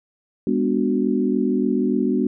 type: chord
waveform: sine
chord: G# half-diminished seventh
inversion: none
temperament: equal with one note detuned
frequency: 203.4 / 246.9 / 293.7 / 370 Hz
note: G#3 / B3 / D4 / F#4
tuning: -36 / 0 / 0 / 0 cents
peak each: -23 / -21 / -24 / -24 dBFS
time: 0.47-2.27 s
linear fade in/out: 2 ms
effects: none